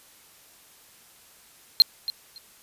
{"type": "tone with echo", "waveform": "triangle", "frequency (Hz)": 4187, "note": "C8", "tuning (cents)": 0, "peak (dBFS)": -9, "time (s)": [1.8, 1.82], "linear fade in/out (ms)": 0, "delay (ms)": 280, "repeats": 2, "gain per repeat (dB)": -15, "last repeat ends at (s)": 2.38, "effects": ["white hiss -54 dBFS RMS until 2.62 s", "resampled to 32000 Hz"]}